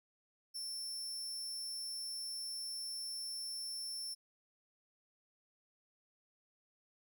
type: tone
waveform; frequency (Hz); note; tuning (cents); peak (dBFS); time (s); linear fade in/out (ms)
sawtooth; 5380; E8; +34; -38; 0.54-4.15; 20
effects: none